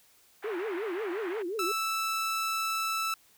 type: band-pass noise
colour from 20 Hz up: white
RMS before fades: -42 dBFS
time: 0.42-1.43 s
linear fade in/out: 20 ms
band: 690 to 2100 Hz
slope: 24 dB/octave
type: tone with vibrato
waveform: sine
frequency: 392 Hz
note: G4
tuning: in tune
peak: -31 dBFS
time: 0.44-1.72 s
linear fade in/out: 5 ms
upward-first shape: triangle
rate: 5.6 Hz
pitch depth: 300 cents each way
type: tone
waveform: sawtooth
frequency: 1318.5 Hz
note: E6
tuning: in tune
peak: -25 dBFS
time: 1.59-3.14 s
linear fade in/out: 2 ms
effects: white hiss -62 dBFS RMS until 3.37 s